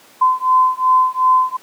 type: beating tone pair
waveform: sine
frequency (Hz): 1024 / 1026.7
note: C6 / C6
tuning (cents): -38 / -33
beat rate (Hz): 2.7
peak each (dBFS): -14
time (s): 0.21-1.57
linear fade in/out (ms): 10
effects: pink hiss -46 dBFS RMS until 1.62 s + high-pass 300 Hz 12 dB/octave